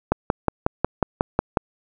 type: click train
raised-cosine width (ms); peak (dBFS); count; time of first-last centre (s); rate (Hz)
1; -3; 9; 0.12-1.572; 5.51
effects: none